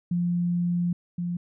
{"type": "tone pair in turn", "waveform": "sine", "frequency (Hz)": [174.61, 174.61], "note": ["F3", "F3"], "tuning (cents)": [0, 0], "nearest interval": "unison", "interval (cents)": 0, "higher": "neither", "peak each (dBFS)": [-22, -26], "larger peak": "first", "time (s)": [[0.11, 0.93], [1.18, 1.37]], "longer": "first", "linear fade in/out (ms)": 5, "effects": []}